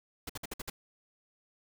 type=noise bursts; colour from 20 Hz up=pink; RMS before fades=-39 dBFS; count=6; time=0.27-0.7 s; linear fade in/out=5 ms; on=25 ms; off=56 ms; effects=none